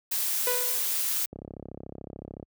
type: noise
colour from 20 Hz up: blue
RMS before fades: -28 dBFS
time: 0.11-1.26 s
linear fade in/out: 10 ms
type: tone with exponential decay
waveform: sawtooth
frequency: 493.9 Hz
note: B4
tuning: in tune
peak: -21 dBFS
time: 0.47-1.03 s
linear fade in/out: 2 ms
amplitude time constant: 120 ms
type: click train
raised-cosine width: 2 ms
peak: -26 dBFS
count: 38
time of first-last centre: 1.33-2.428 s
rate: 33.7 Hz
effects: high-pass 60 Hz 12 dB/octave